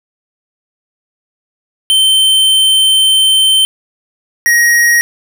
square tone pair in turn, 3100 / 1887.6 Hz, G7 / A#6, -20 / +21 cents, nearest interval major sixth, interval 859 cents, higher first, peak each -7 dBFS, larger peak neither, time 1.9-3.65 / 4.46-5.01 s, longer first, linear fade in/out 0 ms, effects none

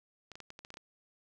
clicks, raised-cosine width 0.2 ms, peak -30 dBFS, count 9, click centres 0.317 / 0.355 / 0.403 / 0.504 / 0.591 / 0.649 / 0.704 / 0.741 / 0.771 s, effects none

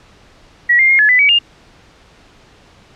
sine tone with pitch steps, 1925 / 2109 / 2135 / 1709 / 1998 / 2272 / 2819 Hz, B6 / C7 / C7 / G#6 / B6 / C#7 / F7, -45 / +13 / +34 / +49 / +20 / +42 / +16 cents, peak -7 dBFS, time 0.69-1.39 s, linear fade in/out 10 ms, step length 100 ms, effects pink hiss -46 dBFS RMS until 2.95 s + low-pass 5000 Hz 12 dB/octave

